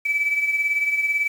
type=beating tone pair; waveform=sine; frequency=2302 / 2320 Hz; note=D7 / D7; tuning=-35 / -22 cents; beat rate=18 Hz; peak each=-19 / -26 dBFS; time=0.05-1.28 s; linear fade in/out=10 ms; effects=tanh soft clip ceiling -13 dBFS + 7-bit